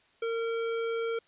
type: tone with hard clipping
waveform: sine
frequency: 458.3 Hz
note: A#4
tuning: 29 cents flat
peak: -31 dBFS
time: 0.22-1.19 s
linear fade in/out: 5 ms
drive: 18 dB
effects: white hiss -65 dBFS RMS until 1.27 s + resampled to 8000 Hz